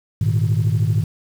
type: chord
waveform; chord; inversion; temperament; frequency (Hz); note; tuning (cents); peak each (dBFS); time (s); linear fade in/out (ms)
sine; Ab suspended second; none; just; 103.83 / 116.8 / 155.74; Ab2 / Bb2 / Eb3; 0 / +4 / +2; -17 / -18 / -20; 0.21-1.04; 5
effects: tanh soft clip ceiling -10 dBFS + 7-bit